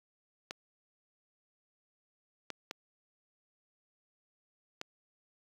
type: clicks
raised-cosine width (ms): 0.2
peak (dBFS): -21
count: 4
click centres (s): 0.509 / 2.503 / 2.711 / 4.814
effects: high-pass 100 Hz 12 dB/octave + 8-bit